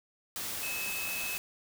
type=tone in noise; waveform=sine; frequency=2588 Hz; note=E7; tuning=32 cents flat; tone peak=-36 dBFS; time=0.63-1.37 s; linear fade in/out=0 ms; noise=white; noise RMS=-37 dBFS; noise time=0.36-1.38 s; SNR=-2 dB; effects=none